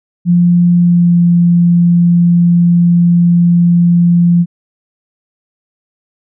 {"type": "tone with pitch glide", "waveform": "sine", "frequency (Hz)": [174.61, 172.9], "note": ["F3", "F3"], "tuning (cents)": [0, -17], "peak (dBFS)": -5, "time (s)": [0.25, 4.46], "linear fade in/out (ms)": 50, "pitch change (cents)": -17, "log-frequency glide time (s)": [0.75, 1.19], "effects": []}